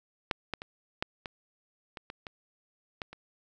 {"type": "clicks", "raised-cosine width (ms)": 0.3, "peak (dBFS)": [-11, -16, -24, -13, -21, -24, -24, -24, -19, -29], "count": 10, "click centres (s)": [0.312, 0.537, 0.619, 1.025, 1.258, 1.972, 2.101, 2.268, 3.018, 3.13], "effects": []}